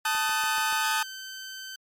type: chord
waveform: sawtooth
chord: D# diminished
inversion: second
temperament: equal with one note detuned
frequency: 880 / 1244.5 / 1518.1 Hz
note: A5 / D#6 / F#6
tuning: 0 / 0 / +44 cents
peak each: -24 / -26 / -25 dBFS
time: 0.05-1.03 s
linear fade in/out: 5 ms
type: click train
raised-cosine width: 0.5 ms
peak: -26 dBFS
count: 5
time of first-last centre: 0.15-0.726 s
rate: 6.94 Hz
type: tone with pitch glide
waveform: 15% pulse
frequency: 1661.2 to 1541 Hz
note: G#6 to G6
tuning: 0 to -30 cents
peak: -31 dBFS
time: 0.83-1.76 s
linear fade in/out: 5 ms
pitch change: -130 cents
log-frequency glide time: 0.97-1.05 s
effects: MP3 64 kbps